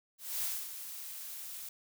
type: noise with ADSR envelope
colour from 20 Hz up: blue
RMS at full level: -34 dBFS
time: 0.18-1.69 s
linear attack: 240 ms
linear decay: 250 ms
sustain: -10 dB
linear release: 4 ms
effects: none